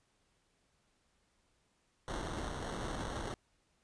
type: noise with sample-and-hold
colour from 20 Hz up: pink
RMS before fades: -40 dBFS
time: 2.08-3.34 s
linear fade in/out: 0 ms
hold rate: 2450 Hz
effects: pink hiss -75 dBFS RMS until 3.83 s + resampled to 22050 Hz